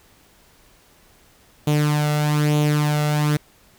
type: tone with flanger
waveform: sawtooth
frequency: 149.3 Hz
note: D3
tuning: 29 cents sharp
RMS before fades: -19 dBFS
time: 1.67-3.37 s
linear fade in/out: 5 ms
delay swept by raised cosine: 0.29 to 1.49 ms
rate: 1.1 Hz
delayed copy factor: +0.6
effects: pink hiss -54 dBFS RMS until 3.78 s